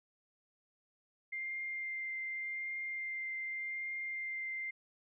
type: tone with vibrato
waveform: sine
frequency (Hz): 2100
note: C7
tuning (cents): +6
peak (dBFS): -37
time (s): 1.32-4.71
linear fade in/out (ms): 10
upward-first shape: triangle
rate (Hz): 0.86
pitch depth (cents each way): 11
effects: none